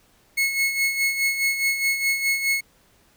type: tone with tremolo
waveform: 40% pulse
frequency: 2184 Hz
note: C#7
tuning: 26 cents flat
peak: -17 dBFS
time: 0.37-2.61 s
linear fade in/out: 10 ms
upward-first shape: sine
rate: 4.8 Hz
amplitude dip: 60%
effects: pink hiss -59 dBFS RMS until 3.16 s